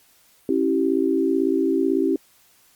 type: tone cluster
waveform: sine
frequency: 273.1 / 329.1 / 387.2 Hz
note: C#4 / E4 / G4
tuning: -26 / -3 / -21 cents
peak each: -22 dBFS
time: 0.49-2.16 s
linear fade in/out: 2 ms
effects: white hiss -57 dBFS RMS until 2.75 s + Opus 48 kbps